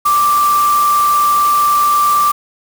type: tone in noise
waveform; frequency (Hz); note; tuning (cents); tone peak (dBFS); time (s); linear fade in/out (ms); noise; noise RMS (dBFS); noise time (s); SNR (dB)
sine; 1174.7; D6; 0; -9; 0.05-2.32; 10; white; -24; 0.05-2.32; +12
effects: none